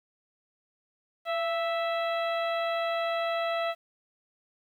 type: harmonic tone with a mistuned harmonic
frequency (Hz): 658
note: E5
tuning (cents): -3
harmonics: 1 / 2 / 3 / 4 / 5 / 6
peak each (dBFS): -28 / -34 / -38 / -40 / -42 / -44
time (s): 1.25-3.75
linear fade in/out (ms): 50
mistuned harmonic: 1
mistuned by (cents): +40
effects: 10-bit